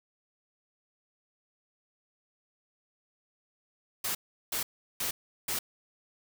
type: noise bursts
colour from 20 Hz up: white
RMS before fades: -32 dBFS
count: 4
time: 4.04-5.59 s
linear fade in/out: 5 ms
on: 110 ms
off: 370 ms
effects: none